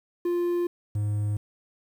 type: tone pair in turn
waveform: triangle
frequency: 349.2 / 104.15 Hz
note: F4 / G#2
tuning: 0 / +5 cents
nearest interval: octave + major sixth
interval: 2095 cents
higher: first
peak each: -21 / -22 dBFS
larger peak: first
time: 0.25-0.67 / 0.95-1.37 s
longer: neither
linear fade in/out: 5 ms
effects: 9-bit